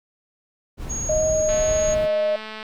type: noise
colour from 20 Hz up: brown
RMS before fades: -30 dBFS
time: 0.77-2.09 s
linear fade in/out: 50 ms
type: tone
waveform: sine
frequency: 6610 Hz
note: G#8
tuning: 9 cents flat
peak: -26 dBFS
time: 0.89-1.95 s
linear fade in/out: 20 ms
type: tone with pitch glide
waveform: sine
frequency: 622.3 to 618.4 Hz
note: D#5 to D#5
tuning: 0 to -11 cents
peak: -18 dBFS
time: 1.09-2.36 s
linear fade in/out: 5 ms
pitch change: -11 cents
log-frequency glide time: 2.03-2.22 s
type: click train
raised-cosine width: 0.3 ms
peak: -19 dBFS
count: 248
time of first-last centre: 1.49-2.628 s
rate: 217 Hz
effects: none